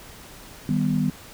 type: chord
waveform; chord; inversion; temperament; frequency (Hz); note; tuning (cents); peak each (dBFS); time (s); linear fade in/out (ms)
sine; Eb augmented; none; equal; 155.56 / 196 / 246.9; Eb3 / G3 / B3; 0 / 0 / 0; -24 / -24 / -24; 0.69-1.1; 2
type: clicks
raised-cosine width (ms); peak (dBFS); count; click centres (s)
0.5; -29; 2; 0.815 / 0.852
effects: pink hiss -44 dBFS RMS until 1.33 s